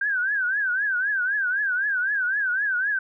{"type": "tone with vibrato", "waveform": "sine", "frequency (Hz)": 1568, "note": "G6", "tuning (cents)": 0, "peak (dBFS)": -21, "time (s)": [0.01, 2.99], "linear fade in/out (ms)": 5, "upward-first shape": "triangle", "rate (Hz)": 3.9, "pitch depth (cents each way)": 170, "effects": []}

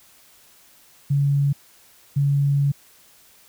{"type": "tone bursts at uneven times", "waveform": "sine", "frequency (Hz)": 141.3, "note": "C#3", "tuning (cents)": 34, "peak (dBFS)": -16, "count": 2, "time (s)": [[1.1, 1.53], [2.16, 2.72]], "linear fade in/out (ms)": 10, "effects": ["white hiss -53 dBFS RMS until 3.48 s"]}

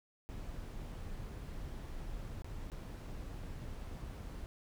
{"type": "noise with dropouts", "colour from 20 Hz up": "brown", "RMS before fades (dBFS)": -44, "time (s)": [0.29, 4.46], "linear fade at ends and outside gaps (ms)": 0, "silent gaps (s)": [[2.421, 2.445], [2.7, 2.718]], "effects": []}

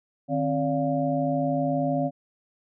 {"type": "tone cluster", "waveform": "sine", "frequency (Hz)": [153.8, 266.7, 575, 702], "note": ["D#3", "C4", "D5", "F5"], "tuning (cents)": [-20, 33, -37, 9], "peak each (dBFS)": [-29, -26, -28, -29], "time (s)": [0.28, 2.11], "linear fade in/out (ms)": 50, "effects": []}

